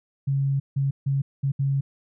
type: tone bursts at uneven times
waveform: sine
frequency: 137.7 Hz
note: C#3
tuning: 11 cents flat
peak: -20 dBFS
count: 5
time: 0.27-0.6 / 0.76-0.91 / 1.06-1.22 / 1.43-1.52 / 1.59-1.81 s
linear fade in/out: 10 ms
effects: none